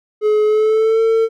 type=tone with pitch glide; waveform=triangle; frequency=425.2 to 449.7 Hz; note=G#4 to A4; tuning=+41 to +38 cents; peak=-9 dBFS; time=0.21-1.29 s; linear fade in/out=50 ms; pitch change=+97 cents; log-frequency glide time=0.45-1.01 s; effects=none